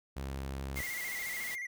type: tone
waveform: sawtooth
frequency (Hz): 67.6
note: C#2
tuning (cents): -43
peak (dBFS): -33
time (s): 0.16-0.82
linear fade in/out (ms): 10
type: noise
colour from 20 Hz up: white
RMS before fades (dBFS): -43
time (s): 0.75-1.56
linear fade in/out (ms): 20
type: tone with vibrato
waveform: triangle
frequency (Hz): 2042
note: C7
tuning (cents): -43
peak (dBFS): -35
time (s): 0.76-1.67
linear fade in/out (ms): 10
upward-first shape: square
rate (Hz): 14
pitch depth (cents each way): 65
effects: none